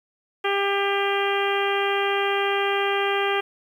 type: harmonic tone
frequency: 398.4 Hz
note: G4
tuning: 28 cents sharp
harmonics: 1 / 2 / 3 / 4 / 5 / 6 / 7 / 8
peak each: -24 / -27 / -29 / -30 / -31 / -32 / -32 / -33 dBFS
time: 0.44-3.41 s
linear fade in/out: 10 ms
effects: 9-bit